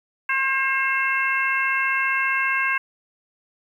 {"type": "harmonic tone", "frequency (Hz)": 535, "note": "C5", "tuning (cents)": 38, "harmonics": [2, 3, 4, 5], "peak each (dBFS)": [-26, -23, -25, -26], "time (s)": [0.29, 2.78], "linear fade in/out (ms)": 5, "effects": ["9-bit"]}